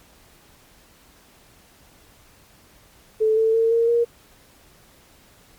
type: tone with pitch steps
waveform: sine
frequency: 436.9 / 445.1 / 453.4 / 461.8 / 470.4 Hz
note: A4 / A4 / A#4 / A#4 / A#4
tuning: -12 / +20 / -48 / -16 / +16 cents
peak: -15 dBFS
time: 3.2-4.05 s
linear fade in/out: 20 ms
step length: 170 ms
effects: pink hiss -53 dBFS RMS until 5.58 s + MP3 96 kbps